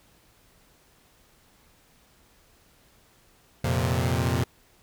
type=chord; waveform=sawtooth; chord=F suspended fourth; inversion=none; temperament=equal; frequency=87.31 / 116.54 / 130.81 Hz; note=F2 / Bb2 / C3; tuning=0 / 0 / 0 cents; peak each=-23 dBFS; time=3.64-4.44 s; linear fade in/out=5 ms; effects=pink hiss -60 dBFS RMS until 4.82 s